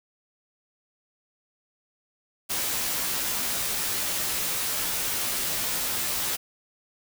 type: noise with comb filter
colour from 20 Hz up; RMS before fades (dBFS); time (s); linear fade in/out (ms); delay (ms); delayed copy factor
white; -28; 2.49-6.37; 20; 14; -0.7
effects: none